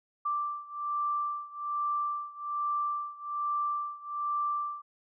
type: beating tone pair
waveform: sine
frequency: 1174.7 / 1175.9 Hz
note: D6 / D6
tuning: 0 / +2 cents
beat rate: 1.2 Hz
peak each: -32 / -34 dBFS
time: 0.25-4.82 s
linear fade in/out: 10 ms
effects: none